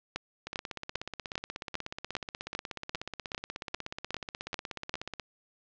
two click trains, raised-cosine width 0.2 ms, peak -19 / -14 dBFS, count 79 / 13, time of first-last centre 0.47-5.197 / 0.16-4.941 s, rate 16.5 / 2.51 Hz, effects low-pass 5000 Hz 12 dB/octave

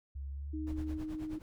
sine tone with pitch glide, 68.9 to 73.85 Hz, C#2 to D2, -10 to +10 cents, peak -38 dBFS, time 0.15-0.98 s, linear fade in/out 10 ms, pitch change +120 cents, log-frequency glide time 0.31-0.61 s
sine tone, 310.8 Hz, D#4, 2 cents flat, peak -37 dBFS, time 0.53-1.39 s, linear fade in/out 10 ms
brown noise with tremolo, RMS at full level -43 dBFS, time 0.67-1.42 s, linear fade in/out 0 ms, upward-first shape sine, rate 9.4 Hz, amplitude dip 85%
effects none

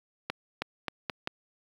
accelerating click train, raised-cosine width 0.3 ms, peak -14 dBFS, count 5, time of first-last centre 0.3-1.274 s, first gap 320 ms, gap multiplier 0.82, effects high-pass 100 Hz 12 dB/octave + 8-bit

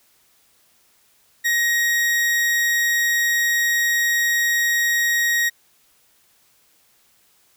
40% pulse tone, 1885 Hz, A#6, 19 cents sharp, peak -16 dBFS, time 1.44-5.5 s, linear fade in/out 20 ms, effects white hiss -59 dBFS RMS until 7.56 s

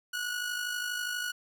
sawtooth tone with amplitude modulation, 1462 Hz, F#6, 21 cents flat, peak -26 dBFS, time 0.13-1.32 s, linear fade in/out 10 ms, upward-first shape sine, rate 52.3 Hz, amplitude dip 50%, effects none

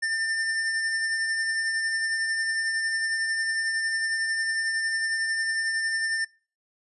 square tone with tremolo, 1796 Hz, A6, 35 cents sharp, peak -24 dBFS, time 0.02-6.25 s, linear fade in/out 10 ms, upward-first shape triangle, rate 11 Hz, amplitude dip 35%, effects noise-tail reverb RT60 0.4 s tail -25 dB re dry + resampled to 24000 Hz

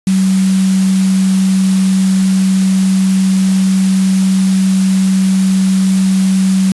sine tone in noise, 190 Hz, F#3, 46 cents sharp, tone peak -8 dBFS, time 0.07-6.72 s, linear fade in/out 2 ms, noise white, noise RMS -25 dBFS, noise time 0.07-6.72 s, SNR +14 dB, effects resampled to 24000 Hz

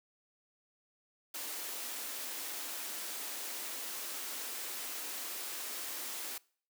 white high-pass noise, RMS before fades -41 dBFS, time 1.34-6.38 s, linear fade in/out 5 ms, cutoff 240 Hz, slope 48 dB/octave, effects noise-tail reverb RT60 0.5 s tail -24 dB re dry

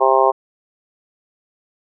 harmonic tone, 132.6 Hz, C3, 23 cents sharp, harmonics 3 / 4 / 5 / 6 / 7 / 8, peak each -18 / -18 / -18 / -18 / -18 / -18 dBFS, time 0-0.32 s, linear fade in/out 20 ms, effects none

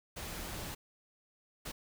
pink noise bursts at uneven times, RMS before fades -42 dBFS, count 2, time 0.16-0.75 / 1.65-1.72 s, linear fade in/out 10 ms, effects none

